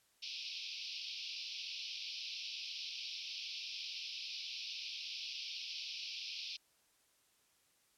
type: band-pass noise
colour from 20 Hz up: white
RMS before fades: -45 dBFS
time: 0.22-6.57 s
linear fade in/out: 10 ms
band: 2400 to 5500 Hz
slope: 96 dB/octave
effects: white hiss -73 dBFS RMS until 7.97 s + low-pass 12000 Hz 12 dB/octave